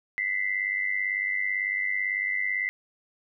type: tone pair together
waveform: sine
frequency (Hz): 1980 / 2078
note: B6 / C7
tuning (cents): +4 / -12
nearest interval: minor second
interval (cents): 84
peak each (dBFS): -28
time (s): 0.18-2.69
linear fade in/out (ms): 0
effects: none